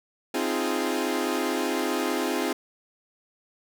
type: chord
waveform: sawtooth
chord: F minor seventh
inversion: second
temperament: equal with one note detuned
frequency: 261.6 / 311.1 / 346.6 / 415.3 Hz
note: C4 / Eb4 / F4 / Ab4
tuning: 0 / 0 / -13 / 0 cents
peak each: -26 / -27 / -26 / -27 dBFS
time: 0.34-2.53 s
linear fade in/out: 5 ms
effects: none